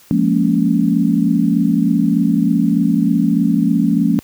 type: chord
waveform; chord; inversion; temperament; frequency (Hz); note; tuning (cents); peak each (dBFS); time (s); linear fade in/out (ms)
sine; Bb minor seventh; second; just; 174.81 / 209.8 / 233.1 / 279.7; F3 / Ab3 / Bb3 / Db4; +2 / +18 / 0 / +16; -17; 0.11-4.19; 0
effects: white hiss -47 dBFS RMS until 4.23 s + high-pass 60 Hz 12 dB/octave